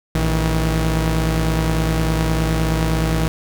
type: tone pair together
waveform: sawtooth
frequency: 56.57 / 160 Hz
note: A1 / D#3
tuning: +49 / +49 cents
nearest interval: octave + tritone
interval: 1800 cents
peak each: -15 dBFS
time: 0.15-3.28 s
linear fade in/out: 0 ms
effects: none